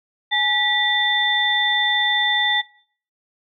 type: tone cluster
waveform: sine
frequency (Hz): 837 / 1949 / 3555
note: G#5 / B6 / A7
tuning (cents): +13 / -23 / +17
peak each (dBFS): -24 / -20 / -20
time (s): 0.31-2.62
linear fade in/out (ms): 20
effects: noise-tail reverb RT60 0.5 s tail -20 dB re dry